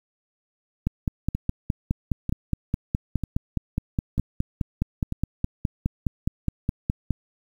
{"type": "two click trains", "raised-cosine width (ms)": 5, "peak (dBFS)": [-10, -14], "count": [31, 5], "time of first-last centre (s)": [[0.87, 7.107], [1.35, 5.124]], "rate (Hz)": [4.81, 1.06], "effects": ["8-bit"]}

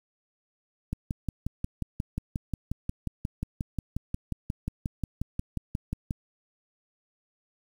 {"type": "click train", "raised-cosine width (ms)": 5, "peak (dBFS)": -17, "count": 30, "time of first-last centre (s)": [0.93, 6.109], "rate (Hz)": 5.6, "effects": ["8-bit"]}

